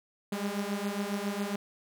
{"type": "beating tone pair", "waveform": "sawtooth", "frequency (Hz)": [198.9, 206.2], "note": ["G3", "G#3"], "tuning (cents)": [25, -12], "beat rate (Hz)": 7.3, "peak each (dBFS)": -30, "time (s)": [0.32, 1.56], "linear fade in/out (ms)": 5, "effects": []}